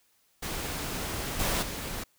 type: noise with level steps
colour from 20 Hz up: pink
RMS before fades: -34 / -28 / -36 dBFS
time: 0.42-2.04 s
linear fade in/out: 10 ms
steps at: 1.39 / 1.62 s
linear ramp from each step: 10 ms
effects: white hiss -68 dBFS RMS until 2.18 s